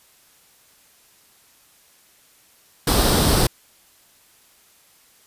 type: noise with comb filter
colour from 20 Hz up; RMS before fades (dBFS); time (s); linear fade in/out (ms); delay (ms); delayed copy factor
pink; -17; 2.87-3.47; 5; 0.22; +0.5
effects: white hiss -55 dBFS RMS until 5.26 s + resampled to 32000 Hz